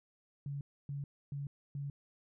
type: tone bursts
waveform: sine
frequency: 141.3 Hz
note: C#3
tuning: 34 cents sharp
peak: -37 dBFS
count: 4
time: 0.46-1.9 s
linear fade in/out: 2 ms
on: 150 ms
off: 280 ms
effects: none